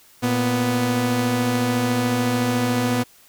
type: tone pair together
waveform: sawtooth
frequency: 116.52 / 246.9 Hz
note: A#2 / B3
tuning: 0 / 0 cents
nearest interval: octave + minor second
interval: 1300 cents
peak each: -20 / -16 dBFS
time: 0.22-3.04 s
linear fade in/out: 20 ms
effects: white hiss -52 dBFS RMS until 3.28 s